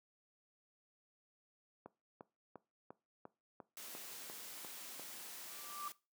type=click train; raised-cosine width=1 ms; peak=-35 dBFS; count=10; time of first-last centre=1.86-4.996 s; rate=2.87 Hz
type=noise; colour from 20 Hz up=white; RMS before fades=-50 dBFS; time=3.77-5.92 s; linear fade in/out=0 ms
type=tone with exponential growth; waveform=sine; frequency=1174.7 Hz; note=D6; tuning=in tune; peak=-39 dBFS; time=5.37-5.88 s; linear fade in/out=2 ms; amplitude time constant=110 ms
effects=noise-tail reverb RT60 0.3 s tail -20 dB re dry + high-pass 200 Hz 12 dB/octave